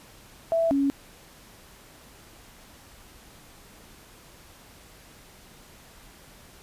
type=tone pair in turn; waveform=sine; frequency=661 / 277.9 Hz; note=E5 / C#4; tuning=+5 / +4 cents; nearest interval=octave + minor third; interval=1501 cents; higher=first; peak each=-20 dBFS; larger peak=neither; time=0.52-0.71 / 0.71-0.9 s; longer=neither; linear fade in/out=0 ms; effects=pink hiss -51 dBFS RMS until 6.62 s + resampled to 32000 Hz